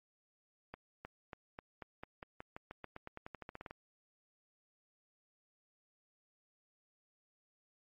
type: accelerating click train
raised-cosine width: 0.5 ms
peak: -30 dBFS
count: 22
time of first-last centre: 0.74-3.709 s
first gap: 310 ms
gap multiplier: 0.91
effects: MP3 32 kbps